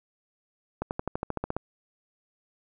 accelerating click train, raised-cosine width 1 ms, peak -15 dBFS, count 11, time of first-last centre 0.82-1.566 s, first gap 89 ms, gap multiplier 0.96, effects none

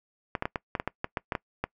clicks, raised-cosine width 0.5 ms, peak -13 dBFS, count 12, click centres 0.352 / 0.424 / 0.455 / 0.558 / 0.752 / 0.799 / 0.876 / 1.044 / 1.172 / 1.322 / 1.352 / 1.64 s, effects noise-tail reverb RT60 0.1 s tail -23 dB re dry

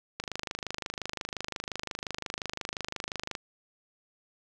click train, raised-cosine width 0.2 ms, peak -16 dBFS, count 82, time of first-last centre 0.2-3.352 s, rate 25.7 Hz, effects none

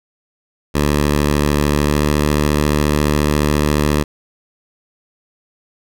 10% pulse tone with pitch glide, 73.42 to 74.32 Hz, D2 to D2, 0 to +21 cents, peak -5 dBFS, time 0.74-4.04 s, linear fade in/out 20 ms, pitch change +21 cents, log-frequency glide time 1.86-2.01 s, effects none

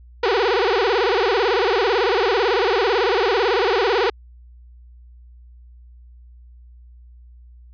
sawtooth tone with vibrato, 428.2 Hz, A4, 47 cents flat, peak -12 dBFS, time 0.23-4.1 s, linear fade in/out 5 ms, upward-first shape sine, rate 18 Hz, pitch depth 260 cents each way, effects added 60 Hz sine -42 dBFS peak until 7.73 s + resampled to 11025 Hz

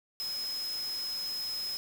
sine tone in noise, 5120 Hz, D#8, 49 cents sharp, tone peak -33 dBFS, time 0.2-1.77 s, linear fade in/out 0 ms, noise white, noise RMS -45 dBFS, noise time 0.2-1.77 s, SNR +9 dB, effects none

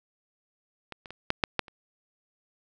clicks, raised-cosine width 0.3 ms, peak -22 / -26 / -24 / -8 / -6 / -8 / -30 dBFS, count 7, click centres 0.923 / 1.058 / 1.106 / 1.304 / 1.438 / 1.593 / 1.682 s, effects none

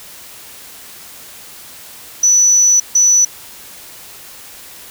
sine tone bursts at uneven times, 5950 Hz, F#8, 9 cents sharp, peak -7 dBFS, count 2, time 2.23-2.8 / 2.95-3.25 s, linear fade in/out 5 ms, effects white hiss -36 dBFS RMS until 4.9 s

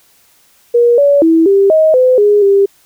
sine tone with pitch steps, 476.2 / 569 / 326.1 / 394.5 / 630 / 509 / 413.4 / 396.8 Hz, A#4 / C#5 / E4 / G4 / D#5 / C5 / G#4 / G4, +37 / +45 / -19 / +11 / +21 / -48 / -8 / +21 cents, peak -5 dBFS, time 0.74-2.66 s, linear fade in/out 10 ms, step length 240 ms, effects white hiss -50 dBFS RMS until 2.85 s

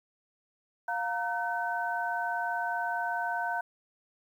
sine tone cluster, 706 / 931 / 1522 Hz, F5 / A#5 / F#6, +19 / -2 / +48 cents, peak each -33 / -34 / -33 dBFS, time 0.88-3.61 s, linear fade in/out 5 ms, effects 10-bit

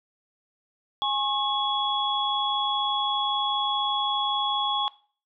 sine tone cluster, 831 / 1086 / 3362 Hz, G#5 / C#6 / G#7, +1 / -36 / +20 cents, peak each -28 / -29 / -26 dBFS, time 1.02-4.88 s, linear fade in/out 0 ms, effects noise-tail reverb RT60 0.4 s tail -18 dB re dry

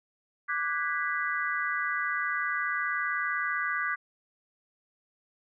sine chord, G# half-diminished seventh, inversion second, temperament equal with one note detuned, 1174.7 / 1480 / 1640.2 / 1975.5 Hz, D6 / F#6 / G#6 / B6, 0 / 0 / -22 / 0 cents, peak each -33 dBFS, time 0.48-3.96 s, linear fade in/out 20 ms, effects none

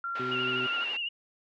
sine tone with pitch glide, 1377 to 1391.4 Hz, F6 to F6, -25 to -7 cents, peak -31 dBFS, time 0.04-0.84 s, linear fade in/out 2 ms, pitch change +18 cents, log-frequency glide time 0.25-0.48 s
white band-pass noise, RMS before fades -43 dBFS, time 0.15-0.97 s, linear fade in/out 5 ms, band 270 to 3100 Hz, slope 24 dB/octave
harmonic tone, 126.7 Hz, B2, 45 cents sharp, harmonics 1 / 2 / 3, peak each -42 / -38 / -35 dBFS, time 0.19-0.67 s, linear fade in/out 10 ms
sine tone with vibrato, 2794 Hz, F7, in tune, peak -30 dBFS, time 0.31-1.09 s, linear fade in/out 10 ms, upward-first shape triangle, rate 12 Hz, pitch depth 67 cents each way
effects none

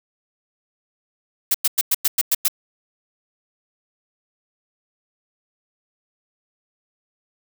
blue noise bursts, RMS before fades -17 dBFS, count 8, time 1.51-2.482 s, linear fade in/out 5 ms, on 34 ms, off 100 ms, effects none

